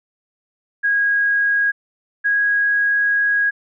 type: tone pair in turn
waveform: sine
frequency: 1643 / 1650.6 Hz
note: G#6 / G#6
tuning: -19 / -11 cents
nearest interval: unison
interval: 8 cents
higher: second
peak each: -14 dBFS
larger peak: neither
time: 0.83-1.72 / 2.24-3.51 s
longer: second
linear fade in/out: 20 ms
effects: none